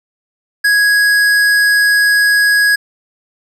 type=tone with tanh clipping; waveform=sine; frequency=1661.2 Hz; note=G#6; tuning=in tune; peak=-10 dBFS; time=0.64-2.76 s; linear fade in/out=10 ms; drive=16 dB; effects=none